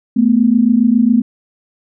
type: tone pair together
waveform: sine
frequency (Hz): 220 / 247.3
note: A3 / B3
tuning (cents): 0 / +3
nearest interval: major second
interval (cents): 203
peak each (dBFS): -11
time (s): 0.16-1.22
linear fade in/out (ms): 10
effects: none